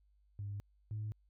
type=tone pair in turn; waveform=sine; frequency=101.2 / 106.91 Hz; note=G#2 / A2; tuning=-44 / -49 cents; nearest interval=minor second; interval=95 cents; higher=second; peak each=-38 / -36 dBFS; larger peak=second; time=0.39-0.6 / 0.91-1.12 s; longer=neither; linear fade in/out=0 ms; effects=tanh soft clip ceiling -34 dBFS + added 50 Hz sine -67 dBFS peak until 1.29 s